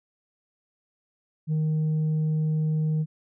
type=tone; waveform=sine; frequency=155.56 Hz; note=D#3; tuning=in tune; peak=-19 dBFS; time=1.47-3.06 s; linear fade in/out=50 ms; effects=tanh soft clip ceiling -21 dBFS